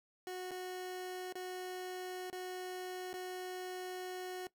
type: tone with dropouts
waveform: 30% pulse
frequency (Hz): 366.7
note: F#4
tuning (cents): -15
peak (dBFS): -38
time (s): 0.27-4.47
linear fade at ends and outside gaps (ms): 1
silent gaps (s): 0.509-0.515 / 1.325-1.354 / 2.3-2.328 / 3.131-3.139
effects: noise-tail reverb RT60 0.1 s tail -18 dB re dry